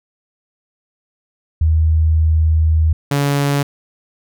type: tone pair in turn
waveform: sine / sawtooth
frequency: 79.4 / 141.97 Hz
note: D#2 / C#3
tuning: +36 / +42 cents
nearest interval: minor seventh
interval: 1006 cents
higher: second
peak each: -10 dBFS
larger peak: neither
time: 1.61-2.93 / 3.11-3.63 s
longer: first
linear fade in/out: 5 ms
effects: none